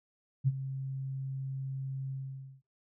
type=tone with ADSR envelope; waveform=sine; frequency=134.2 Hz; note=C3; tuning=44 cents sharp; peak=-21 dBFS; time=0.44-2.62 s; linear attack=35 ms; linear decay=37 ms; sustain=-13 dB; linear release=510 ms; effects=noise-tail reverb RT60 0.3 s tail -25 dB re dry